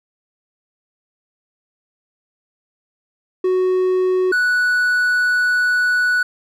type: tone pair in turn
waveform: triangle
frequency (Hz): 370 / 1477.1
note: F#4 / F#6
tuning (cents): 0 / -3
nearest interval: 2 octaves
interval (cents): 2397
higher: second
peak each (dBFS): -12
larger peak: neither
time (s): 3.44-4.32 / 4.32-6.23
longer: second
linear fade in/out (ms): 5
effects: none